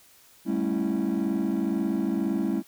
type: chord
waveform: triangle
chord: A dominant seventh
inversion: third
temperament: just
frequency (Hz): 198 / 220 / 275 / 330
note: G3 / A3 / C#4 / E4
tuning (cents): +18 / 0 / -14 / +2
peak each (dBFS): -26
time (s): 0.45-2.63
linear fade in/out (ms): 50
effects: tanh soft clip ceiling -18 dBFS + white hiss -56 dBFS RMS until 2.67 s